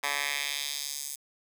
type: tone with high-pass filter sweep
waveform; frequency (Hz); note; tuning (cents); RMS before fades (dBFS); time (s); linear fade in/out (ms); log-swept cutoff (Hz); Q
10% pulse; 143; D3; -46; -33; 0.03-1.16; 10; 1300 to 8000; 1.3
effects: none